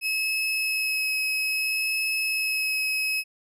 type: tone with vibrato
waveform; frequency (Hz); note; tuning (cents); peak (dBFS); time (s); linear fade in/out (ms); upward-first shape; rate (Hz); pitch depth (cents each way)
35% pulse; 2572; E7; -43; -22; 0.01-3.24; 50; sine; 0.6; 9
effects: none